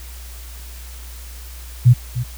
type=tone with echo; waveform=sine; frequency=122.1 Hz; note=B2; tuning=19 cents flat; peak=-5 dBFS; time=1.85-1.94 s; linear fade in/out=20 ms; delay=300 ms; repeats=1; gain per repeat=-13 dB; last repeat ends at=2.24 s; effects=added 60 Hz sine -33 dBFS peak until 2.37 s + white hiss -41 dBFS RMS until 2.37 s